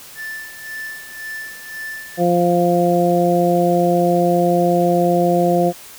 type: tone with tremolo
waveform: triangle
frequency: 1760 Hz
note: A6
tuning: in tune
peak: -24 dBFS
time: 0.15-2.22 s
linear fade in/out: 50 ms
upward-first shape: sine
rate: 1.9 Hz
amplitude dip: 70%
type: harmonic tone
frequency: 174.61 Hz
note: F3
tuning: in tune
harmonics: 1 / 2 / 3 / 4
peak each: -18 / -18 / -18 / -18 dBFS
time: 2.17-5.73 s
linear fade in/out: 50 ms
effects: white hiss -39 dBFS RMS until 5.98 s